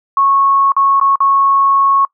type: tone with dropouts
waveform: sine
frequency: 1100 Hz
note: C#6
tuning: 14 cents flat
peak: -8 dBFS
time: 0.17-2.05 s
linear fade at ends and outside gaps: 2 ms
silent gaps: 0.72-0.765 / 0.999-1.012 / 1.157-1.204 s
effects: noise-tail reverb RT60 0.1 s tail -23 dB re dry